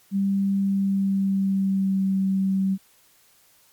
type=tone with pitch glide; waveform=sine; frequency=196.6 to 192.22 Hz; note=G3 to G3; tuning=+5 to -34 cents; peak=-19 dBFS; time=0.11-2.78 s; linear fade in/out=50 ms; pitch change=-39 cents; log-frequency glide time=0.57-2.17 s; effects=white hiss -58 dBFS RMS until 3.72 s + MP3 96 kbps